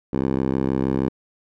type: tone with band-pass filter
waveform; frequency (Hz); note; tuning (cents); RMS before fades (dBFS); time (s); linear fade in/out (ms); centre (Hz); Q
10% pulse; 66.4; C2; +26; -22; 0.13-1.09; 5; 310; 0.8
effects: none